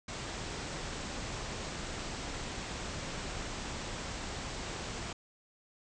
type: low-pass noise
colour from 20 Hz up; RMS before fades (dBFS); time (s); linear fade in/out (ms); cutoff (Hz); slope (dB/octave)
pink; -40; 0.08-5.13; 5; 8200; 96
effects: none